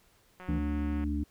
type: click train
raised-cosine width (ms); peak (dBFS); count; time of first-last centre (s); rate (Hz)
0.5; -32; 118; 0.4-1.039; 183
type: tone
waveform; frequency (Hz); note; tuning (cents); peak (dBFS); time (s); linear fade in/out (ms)
triangle; 164.81; E3; 0; -30; 0.48-0.59; 10
type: harmonic tone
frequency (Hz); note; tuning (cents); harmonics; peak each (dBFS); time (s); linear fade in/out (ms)
73.42; D2; 0; 1 / 3 / 4; -31 / -36 / -33; 0.48-1.24; 10
effects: pink hiss -65 dBFS RMS until 1.3 s